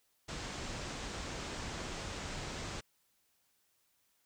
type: low-pass noise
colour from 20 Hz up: pink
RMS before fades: -42 dBFS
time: 0.28-2.81 s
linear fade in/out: 10 ms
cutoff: 7900 Hz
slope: 48 dB/octave
effects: white hiss -75 dBFS RMS until 4.25 s